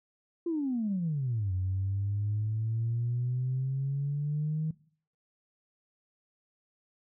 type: exponential two-way sweep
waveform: sine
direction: down then up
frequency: 350 to 91.6 to 158.6 Hz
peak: -27 dBFS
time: 0.46-4.71 s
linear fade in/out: 5 ms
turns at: 1.53 s
effects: noise-tail reverb RT60 0.5 s tail -20 dB re dry + tanh soft clip ceiling -23 dBFS